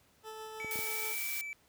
20% pulse tone with tremolo, 437.3 Hz, A4, 11 cents flat, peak -37 dBFS, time 0.23-1.16 s, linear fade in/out 50 ms, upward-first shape sine, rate 6.3 Hz, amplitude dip 25%
triangle tone with pitch glide, 2272 to 2314 Hz, C#7 to D7, +42 to -26 cents, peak -37 dBFS, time 0.6-1.53 s, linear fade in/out 0 ms, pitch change +32 cents, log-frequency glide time 0.72-1.19 s
clicks, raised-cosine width 2 ms, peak -31 dBFS, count 3, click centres 0.646 / 0.757 / 0.79 s
blue noise, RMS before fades -38 dBFS, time 0.71-1.41 s, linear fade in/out 0 ms
effects pink hiss -67 dBFS RMS until 1.68 s + high-pass 60 Hz 12 dB/octave

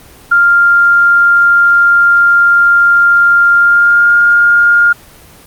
sine tone with pitch glide, 1396.9 to 1413.1 Hz, F6 to F6, 0 to +20 cents, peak -4 dBFS, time 0.31-4.93 s, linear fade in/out 10 ms, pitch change +20 cents, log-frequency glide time 3.55-4.14 s, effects pink hiss -38 dBFS RMS until 5.46 s + Opus 24 kbps

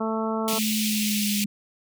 harmonic tone, 221.3 Hz, A3, 10 cents sharp, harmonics 1 / 2 / 3 / 4 / 5 / 6, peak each -27 / -30 / -32 / -33 / -34 / -35 dBFS, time 0-0.59 s, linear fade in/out 10 ms
pink high-pass noise, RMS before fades -28 dBFS, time 0.48-1.44 s, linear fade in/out 0 ms, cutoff 2300 Hz, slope 48 dB/octave
sine tone with pitch glide, 215.9 to 205.6 Hz, A3 to G#3, -33 to -17 cents, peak -24 dBFS, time 0.53-1.46 s, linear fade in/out 5 ms, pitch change -84 cents, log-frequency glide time 0.75-1.34 s
effects none

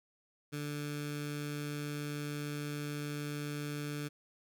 15% pulse tone with notch filter, 146.83 Hz, D3, in tune, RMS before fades -39 dBFS, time 0.52-4.09 s, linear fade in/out 20 ms, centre 680 Hz, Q 0.84, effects none

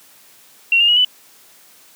sine tone with pitch steps, 2740 / 2820 / 2903 / 2988 Hz, F7 / F7 / F#7 / F#7, -34 / +16 / -34 / +16 cents, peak -10 dBFS, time 0.72-1.048 s, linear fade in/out 2 ms, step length 82 ms, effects white hiss -48 dBFS RMS until 1.95 s + high-pass 150 Hz 12 dB/octave

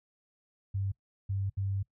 sine tone bursts at uneven times, 98 Hz, G2, in tune, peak -29 dBFS, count 3, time 0.74-0.92 / 1.29-1.5 / 1.57-1.83 s, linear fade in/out 10 ms, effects noise-tail reverb RT60 0.1 s tail -22 dB re dry

